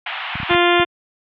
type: band-pass noise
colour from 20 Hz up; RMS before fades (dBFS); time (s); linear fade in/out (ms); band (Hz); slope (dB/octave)
white; -27; 0.06-0.55; 5; 700 to 3200; 48
type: clicks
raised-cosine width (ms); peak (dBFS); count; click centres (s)
5; -15; 6; 0.355 / 0.401 / 0.431 / 0.509 / 0.548 / 0.798
type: harmonic tone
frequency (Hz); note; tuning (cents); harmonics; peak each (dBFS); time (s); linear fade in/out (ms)
349.2; F4; 0; 1 / 2 / 3 / 4 / 5 / 6 / 7 / 8 / 9 / 10; -16 / -19 / -21 / -22 / -23 / -24 / -24 / -25 / -26 / -26; 0.49-0.85; 20
effects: high-pass 80 Hz 12 dB/octave